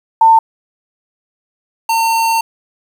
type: tone pair in turn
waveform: sine / square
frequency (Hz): 898 / 907.9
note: A5 / A#5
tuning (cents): +35 / -46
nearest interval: unison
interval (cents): 19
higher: second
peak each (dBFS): -4 / -12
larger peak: first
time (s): 0.21-0.39 / 1.89-2.41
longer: second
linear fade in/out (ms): 5
effects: 7-bit